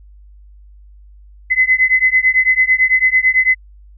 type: beating tone pair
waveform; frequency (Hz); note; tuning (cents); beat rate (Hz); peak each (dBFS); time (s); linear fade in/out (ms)
sine; 2029 / 2038; B6 / C7; +46 / -46; 9; -13; 1.5-3.55; 20
effects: added 50 Hz sine -39 dBFS peak until 3.97 s